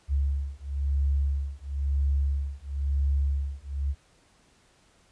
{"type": "beating tone pair", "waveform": "sine", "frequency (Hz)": [69.3, 70.29], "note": ["C#2", "C#2"], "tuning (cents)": [0, 25], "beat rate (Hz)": 0.99, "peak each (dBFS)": -27, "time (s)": [0.08, 3.95], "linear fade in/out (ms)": 50, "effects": ["pink hiss -62 dBFS RMS until 5.11 s", "resampled to 22050 Hz"]}